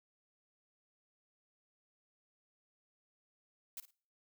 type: noise with echo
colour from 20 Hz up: blue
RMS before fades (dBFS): -44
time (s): 3.77-3.8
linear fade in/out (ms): 2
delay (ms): 54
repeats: 2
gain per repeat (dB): -13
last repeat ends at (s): 3.908
effects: noise-tail reverb RT60 0.5 s tail -25 dB re dry